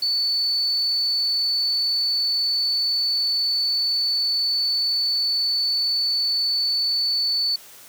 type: tone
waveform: sine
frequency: 4479 Hz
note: C#8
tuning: 17 cents sharp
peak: -19 dBFS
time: 0.02-7.56 s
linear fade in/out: 5 ms
effects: white hiss -45 dBFS RMS until 7.88 s + high-pass 100 Hz 12 dB/octave